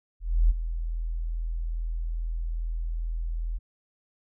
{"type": "tone with ADSR envelope", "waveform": "sine", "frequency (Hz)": 41.2, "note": "E1", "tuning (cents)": 0, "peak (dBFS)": -15, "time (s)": [0.2, 3.59], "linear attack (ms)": 300, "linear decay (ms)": 21, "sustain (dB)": -12, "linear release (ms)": 26, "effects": []}